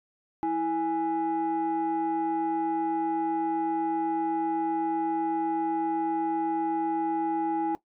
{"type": "tone pair together", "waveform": "sine", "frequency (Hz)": [326.1, 829.6], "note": ["E4", "G#5"], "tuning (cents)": [-19, -2], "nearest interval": "octave + major third", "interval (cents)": 1617, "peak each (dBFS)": -26, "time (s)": [0.43, 7.75], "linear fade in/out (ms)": 0, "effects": ["noise-tail reverb RT60 0.1 s tail -17 dB re dry", "tanh soft clip ceiling -21 dBFS"]}